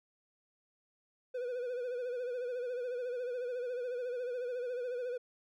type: tone with vibrato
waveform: triangle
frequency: 493.9 Hz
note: B4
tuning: in tune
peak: -33 dBFS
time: 1.34-5.18 s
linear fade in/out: 10 ms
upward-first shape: sine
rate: 14 Hz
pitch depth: 62 cents each way
effects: none